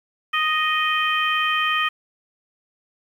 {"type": "harmonic tone", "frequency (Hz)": 622.3, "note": "D#5", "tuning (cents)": 0, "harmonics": [2, 3, 4, 5], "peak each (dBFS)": [-22, -24, -25, -26], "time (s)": [0.33, 1.89], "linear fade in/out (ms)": 10, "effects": ["8-bit"]}